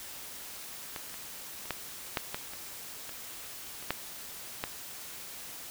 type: clicks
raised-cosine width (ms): 0.3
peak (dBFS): -21 / -27 / -29 / -15 / -12 / -17 / -26 / -27 / -29 / -12 / -15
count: 11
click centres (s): 0.962 / 1.142 / 1.656 / 1.707 / 2.172 / 2.345 / 2.535 / 3.093 / 3.826 / 3.906 / 4.639
effects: white hiss -44 dBFS RMS until 5.7 s